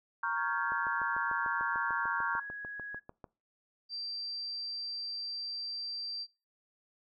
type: chord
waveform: sine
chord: G half-diminished seventh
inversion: first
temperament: equal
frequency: 932.3 / 1108.7 / 1396.9 / 1568 Hz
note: Bb5 / Db6 / F6 / G6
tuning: 0 / 0 / 0 / 0 cents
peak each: -36 dBFS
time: 0.23-2.4 s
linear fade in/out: 5 ms
type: tone with pitch glide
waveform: sine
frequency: 1692 to 1663.9 Hz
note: G#6 to G#6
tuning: +32 to +3 cents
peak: -39 dBFS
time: 0.36-3 s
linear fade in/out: 20 ms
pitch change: -29 cents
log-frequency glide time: 1.99-2.08 s
type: click train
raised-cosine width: 1 ms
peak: -31 dBFS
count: 18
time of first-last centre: 0.72-3.242 s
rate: 6.74 Hz
type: tone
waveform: sine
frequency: 4699 Hz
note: D8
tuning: in tune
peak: -36 dBFS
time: 3.89-6.27 s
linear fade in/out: 50 ms
effects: noise-tail reverb RT60 0.3 s tail -23 dB re dry